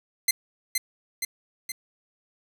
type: tone with echo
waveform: 10% pulse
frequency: 2074 Hz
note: C7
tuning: 16 cents flat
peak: -9 dBFS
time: 0.28-0.31 s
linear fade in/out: 5 ms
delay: 470 ms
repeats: 3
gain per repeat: -4 dB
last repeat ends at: 1.72 s
effects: 8-bit